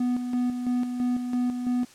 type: tone with tremolo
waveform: triangle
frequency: 246.9 Hz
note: B3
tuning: in tune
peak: -20 dBFS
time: 0-1.85 s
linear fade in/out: 5 ms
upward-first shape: square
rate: 3 Hz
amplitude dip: 50%
effects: white hiss -52 dBFS RMS until 1.94 s + low-pass 9000 Hz 12 dB/octave